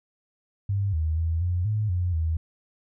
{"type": "tone with pitch steps", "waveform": "sine", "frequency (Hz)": [99.4, 79, 82, 88.7, 106.9, 89.2, 80.7], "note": ["G2", "D#2", "E2", "F2", "A2", "F2", "E2"], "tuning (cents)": [25, 27, -9, 27, -49, 37, -36], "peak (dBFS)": -22, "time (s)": [0.69, 2.37], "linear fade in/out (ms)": 5, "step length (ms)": 240, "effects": []}